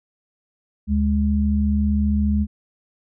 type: tone pair together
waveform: sine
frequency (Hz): 74.11 / 207.7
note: D2 / G#3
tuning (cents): +16 / 0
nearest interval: octave + tritone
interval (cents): 1784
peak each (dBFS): -19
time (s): 0.87-2.47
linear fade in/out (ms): 50
effects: none